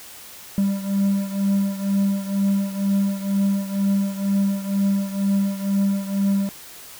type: beating tone pair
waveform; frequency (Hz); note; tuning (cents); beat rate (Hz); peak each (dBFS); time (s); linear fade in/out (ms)
triangle; 196.9 / 199; G3 / G3; +8 / +26; 2.1; -18 / -22; 0.58-6.49; 0
effects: white hiss -41 dBFS RMS until 6.99 s